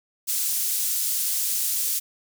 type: high-pass noise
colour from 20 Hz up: pink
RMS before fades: -25 dBFS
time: 0.27-2 s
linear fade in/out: 20 ms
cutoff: 7700 Hz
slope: 12 dB/octave
effects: none